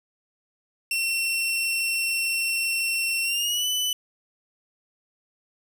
sawtooth tone with pitch glide, 2713 to 2993 Hz, E7 to F#7, +49 to +19 cents, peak -20 dBFS, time 0.91-3.93 s, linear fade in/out 2 ms, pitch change +170 cents, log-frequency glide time 3.23-3.66 s, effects none

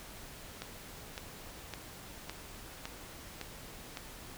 click train, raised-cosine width 0.2 ms, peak -22 dBFS, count 7, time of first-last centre 0.62-3.972 s, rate 1.79 Hz, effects pink hiss -49 dBFS RMS until 4.37 s

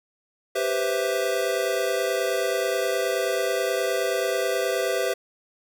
square chord, C major seventh, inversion second, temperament equal, 392 / 493.9 / 523.3 / 659.3 Hz, G4 / B4 / C5 / E5, 0 / 0 / 0 / 0 cents, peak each -29 dBFS, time 0.55-5.14 s, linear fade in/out 10 ms, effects none

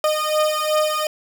30% pulse beating tone pair, 612 / 614.7 Hz, D#5 / D#5, -29 / -21 cents, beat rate 2.7 Hz, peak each -18 dBFS, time 0.04-1.07 s, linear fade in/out 2 ms, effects none

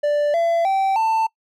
triangle tone with pitch steps, 587.3 / 674.6 / 774.9 / 890.2 Hz, D5 / E5 / G5 / A5, 0 / +40 / -20 / +20 cents, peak -14 dBFS, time 0.03-1.27 s, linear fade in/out 10 ms, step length 310 ms, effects noise-tail reverb RT60 0.1 s tail -23 dB re dry

